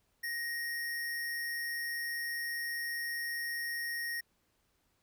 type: tone with sample-and-hold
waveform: sine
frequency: 1875 Hz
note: A#6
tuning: 10 cents sharp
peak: -34 dBFS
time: 0.23-4.21 s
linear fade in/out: 10 ms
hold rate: 7350 Hz
effects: pink hiss -75 dBFS RMS until 5.02 s